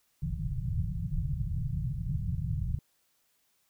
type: low-pass noise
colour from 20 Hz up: white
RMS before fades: -32 dBFS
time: 0.22-2.79 s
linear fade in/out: 2 ms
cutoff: 170 Hz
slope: 96 dB/octave
effects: white hiss -72 dBFS RMS until 3.69 s